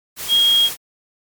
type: tone in noise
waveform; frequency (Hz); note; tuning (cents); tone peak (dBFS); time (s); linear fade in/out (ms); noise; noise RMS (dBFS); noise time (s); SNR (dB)
sine; 3266; G#7; -30; -11; 0.28-0.7; 50; white; -28; 0.16-0.77; +14
effects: MP3 96 kbps